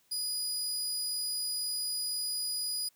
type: tone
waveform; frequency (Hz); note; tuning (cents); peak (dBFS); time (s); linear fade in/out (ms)
25% pulse; 4929; D#8; -17; -27; 0.11-2.89; 10
effects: white hiss -69 dBFS RMS until 2.95 s